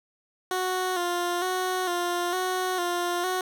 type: tone with vibrato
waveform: 15% pulse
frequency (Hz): 360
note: F#4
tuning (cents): -47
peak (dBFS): -19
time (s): 0.51-3.41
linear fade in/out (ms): 2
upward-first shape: square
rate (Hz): 1.1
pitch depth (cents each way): 44
effects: none